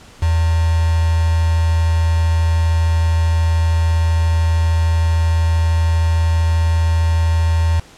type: tone with quantisation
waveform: sine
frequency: 82.41 Hz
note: E2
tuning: in tune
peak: -12 dBFS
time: 0.22-7.8 s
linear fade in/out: 5 ms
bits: 4
effects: pink hiss -43 dBFS RMS until 7.97 s + low-pass 8000 Hz 12 dB/octave